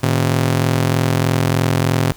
sawtooth ring-modulated tone, 129.9 Hz, C3, 12 cents flat, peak -7 dBFS, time 0.03-2.12 s, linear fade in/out 0 ms, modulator 21.6 Hz, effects pink hiss -43 dBFS RMS until 2.16 s

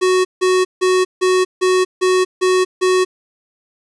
square tone bursts, 370 Hz, F#4, in tune, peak -12 dBFS, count 8, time 0.01-3.05 s, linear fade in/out 20 ms, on 240 ms, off 160 ms, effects resampled to 22050 Hz + 7-bit

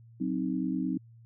sine chord, C diminished, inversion second, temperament equal, 185 / 261.6 / 311.1 Hz, Gb3 / C4 / Eb4, 0 / 0 / 0 cents, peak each -33 / -31 / -33 dBFS, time 0.2-0.98 s, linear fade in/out 10 ms, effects added 115 Hz sine -51 dBFS peak until 1.25 s

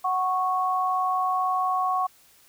sine tone pair together, 742.3 / 1104 Hz, F#5 / C#6, +5 / -7 cents, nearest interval perfect fifth, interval 688 cents, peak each -25 / -24 dBFS, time 0.04-2.07 s, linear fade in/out 10 ms, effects white hiss -57 dBFS RMS until 2.48 s

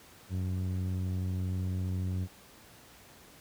sawtooth tone with low-pass filter, 92.2 Hz, F#2, 6 cents flat, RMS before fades -32 dBFS, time 0.29-2.28 s, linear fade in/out 50 ms, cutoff 200 Hz, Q 0.71, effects pink hiss -55 dBFS RMS until 3.4 s + high-pass 60 Hz 12 dB/octave

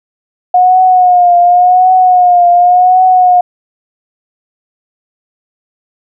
sine tone with vibrato, 722 Hz, F#5, 43 cents flat, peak -3 dBFS, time 0.54-3.41 s, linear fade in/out 5 ms, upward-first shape triangle, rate 0.9 Hz, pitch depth 58 cents each way, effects none

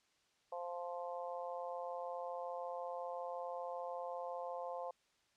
harmonic tone, 174.61 Hz, F3, in tune, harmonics 3 / 4 / 5 / 6, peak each -44 / -46 / -48 / -50 dBFS, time 0.52-4.91 s, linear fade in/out 5 ms, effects white hiss -75 dBFS RMS until 5.36 s + low-pass 6000 Hz 12 dB/octave

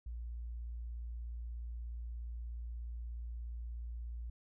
sine tone, 58.4 Hz, A#1, 4 cents sharp, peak -40 dBFS, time 0.06-4.3 s, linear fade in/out 5 ms, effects none

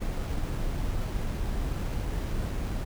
brown noise with sample-and-hold, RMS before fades -30 dBFS, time 0-2.85 s, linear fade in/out 20 ms, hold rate 8820 Hz, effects none

